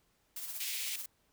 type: noise with tremolo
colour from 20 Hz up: blue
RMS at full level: -40 dBFS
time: 0.36-1.06 s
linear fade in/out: 5 ms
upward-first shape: sine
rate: 16 Hz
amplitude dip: 45%
type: high-pass noise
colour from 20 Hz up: pink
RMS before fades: -39 dBFS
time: 0.6-0.96 s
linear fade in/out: 5 ms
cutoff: 2100 Hz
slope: 48 dB/octave
effects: pink hiss -73 dBFS RMS until 1.32 s